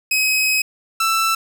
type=tone pair in turn; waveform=sawtooth; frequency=2539 / 1329.5 Hz; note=D#7 / E6; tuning=+34 / +14 cents; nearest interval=major seventh; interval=1120 cents; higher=first; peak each=-12 dBFS; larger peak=neither; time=0.11-0.62 / 1-1.35 s; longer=first; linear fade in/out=5 ms; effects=7-bit